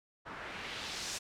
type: noise with low-pass filter sweep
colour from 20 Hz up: white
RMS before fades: -42 dBFS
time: 0.25-1.19 s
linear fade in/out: 20 ms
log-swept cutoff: 1300 to 7200 Hz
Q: 1.3
effects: none